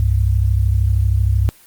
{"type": "tone pair together", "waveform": "sine", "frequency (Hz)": [66.21, 99.2], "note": ["C2", "G2"], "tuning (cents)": [21, 21], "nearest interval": "perfect fifth", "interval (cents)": 700, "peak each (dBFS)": -15, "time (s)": [0, 1.49], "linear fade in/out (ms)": 0, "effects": ["white hiss -47 dBFS RMS until 1.66 s", "Opus 24 kbps"]}